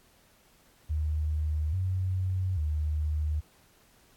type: tone with pitch steps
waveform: sine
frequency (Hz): 76.8 / 93.1 / 76.3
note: D#2 / F#2 / D#2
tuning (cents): -22 / +11 / -33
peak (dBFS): -26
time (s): 0.89-3.41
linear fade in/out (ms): 20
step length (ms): 840
effects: pink hiss -62 dBFS RMS until 4.16 s + AAC 64 kbps